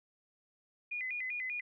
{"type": "tone with vibrato", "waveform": "sine", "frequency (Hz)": 2225, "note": "C#7", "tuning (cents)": 6, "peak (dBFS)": -35, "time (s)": [0.91, 1.61], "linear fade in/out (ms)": 10, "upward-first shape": "square", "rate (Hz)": 5.1, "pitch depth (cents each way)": 160, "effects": []}